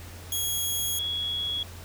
10% pulse / sine tone pair in turn, 3315 / 3344 Hz, G#7 / G#7, -4 / +11 cents, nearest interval unison, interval 15 cents, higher second, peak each -18 / -27 dBFS, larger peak first, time 0.32-0.99 / 0.99-1.63 s, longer first, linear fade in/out 2 ms, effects added 87 Hz sine -42 dBFS peak until 1.84 s + pink hiss -46 dBFS RMS until 1.84 s

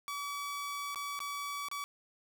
sawtooth tone with dropouts, 1143 Hz, D6, 47 cents flat, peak -33 dBFS, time 0.08-1.84 s, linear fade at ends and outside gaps 0 ms, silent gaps 0.946-0.958 / 1.191-1.203 / 1.685-1.714 s, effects none

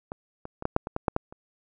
clicks, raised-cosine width 1 ms, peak -20 / -23 / -21 / -11 / -6 / -18 / -14 / -8 / -10 / -29 dBFS, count 10, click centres 0.119 / 0.454 / 0.624 / 0.654 / 0.764 / 0.871 / 0.964 / 1.082 / 1.164 / 1.325 s, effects none

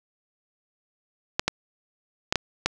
clicks, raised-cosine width 0.2 ms, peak -4 dBFS, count 5, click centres 1.395 / 1.48 / 2.325 / 2.357 / 2.66 s, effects none

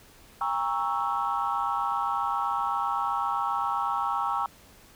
sine chord, G diminished seventh, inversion none, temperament equal with one note detuned, 804.6 / 932.3 / 1108.7 / 1318.5 Hz, G5 / Bb5 / Db6 / Fb6, +45 / 0 / 0 / 0 cents, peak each -30 dBFS, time 0.41-4.46 s, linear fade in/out 2 ms, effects tanh soft clip ceiling -17 dBFS + pink hiss -54 dBFS RMS until 4.95 s

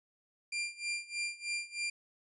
sawtooth tone with tremolo, 2384 Hz, D7, 25 cents sharp, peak -29 dBFS, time 0.52-1.9 s, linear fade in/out 5 ms, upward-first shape sine, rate 3.2 Hz, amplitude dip 90%, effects resampled to 24000 Hz

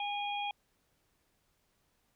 harmonic tone, 818 Hz, G#5, 26 cents flat, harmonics 1 / 3 / 4, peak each -35 / -40 / -41 dBFS, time 0-0.51 s, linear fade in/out 2 ms, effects pink hiss -75 dBFS RMS until 2.15 s

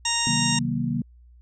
harmonic tone, 932.3 Hz, A#5, in tune, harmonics 1 / 2 / 3 / 4 / 6 / 7 / 8 / 9, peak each -30 / -32 / -30 / -29 / -27 / -33 / -31 / -33 dBFS, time 0.05-0.59 s, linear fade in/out 5 ms
sine chord, C half-diminished seventh, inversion none, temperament just, 130.81 / 156.98 / 188.37 / 235.5 Hz, C3 / Eb3 / Gb3 / Bb3, 0 / +16 / +31 / +18 cents, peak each -29 / -29 / -31 / -26 dBFS, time 0.27-1.02 s, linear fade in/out 2 ms
effects added 60 Hz sine -48 dBFS peak until 1.41 s

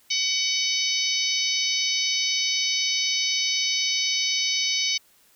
harmonic tone, 752 Hz, F#5, 28 cents sharp, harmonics 3 / 4 / 5 / 6 / 7 / 8, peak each -29 / -29 / -29 / -29 / -29 / -29 dBFS, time 0.1-4.98 s, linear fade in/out 10 ms, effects white hiss -59 dBFS RMS until 5.35 s

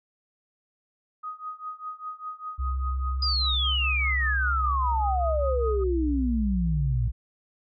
sine tone with tremolo, 1250 Hz, D#6, 8 cents sharp, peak -30 dBFS, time 1.23-5.84 s, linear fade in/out 10 ms, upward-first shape triangle, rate 5 Hz, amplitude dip 95%
sine tone with pitch glide, 66.4 to 59.84 Hz, C2 to A#1, +26 to +46 cents, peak -25 dBFS, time 2.58-7.12 s, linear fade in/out 20 ms, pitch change -180 cents, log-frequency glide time 5.52-6.54 s
sine exponential sweep, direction down, 4978 to 111.5 Hz, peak -24 dBFS, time 3.22-7.08 s, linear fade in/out 5 ms
effects none

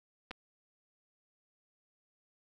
clicks, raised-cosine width 0.3 ms, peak -27 dBFS, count 2, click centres 0.309 / 0.313 s, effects none

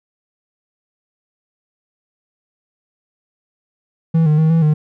triangle tone with pitch steps, 163.1 / 152.2 / 158.4 / 164.2 / 152.3 Hz, E3 / D#3 / D#3 / E3 / D#3, -18 / -38 / +31 / -6 / -37 cents, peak -8 dBFS, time 4.14-4.74 s, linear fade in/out 10 ms, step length 120 ms, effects none

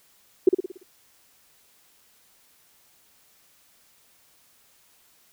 sine tone with echo, 370 Hz, F#4, in tune, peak -9 dBFS, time 0.47-0.49 s, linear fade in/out 5 ms, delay 57 ms, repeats 6, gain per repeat -6 dB, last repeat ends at 0.832 s, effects white hiss -60 dBFS RMS until 5.32 s

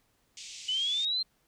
white band-pass noise, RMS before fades -45 dBFS, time 0.37-1.05 s, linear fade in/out 2 ms, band 2300 to 7500 Hz, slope 48 dB/octave
sine exponential sweep, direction up, 2960 to 4186 Hz, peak -27 dBFS, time 0.68-1.23 s, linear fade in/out 10 ms
effects pink hiss -71 dBFS RMS until 1.47 s

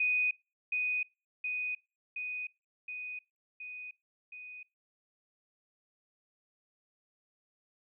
sine tone with echo, 2489 Hz, D#7, in tune, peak -26 dBFS, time 0-0.31 s, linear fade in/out 5 ms, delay 720 ms, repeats 6, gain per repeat -3 dB, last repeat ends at 4.63 s, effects noise-tail reverb RT60 0.3 s tail -25 dB re dry

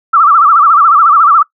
sine tone with vibrato, 1244.5 Hz, D#6, in tune, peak -3 dBFS, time 0.13-1.43 s, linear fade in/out 10 ms, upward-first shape sine, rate 14 Hz, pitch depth 160 cents each way, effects noise-tail reverb RT60 0.1 s tail -22 dB re dry

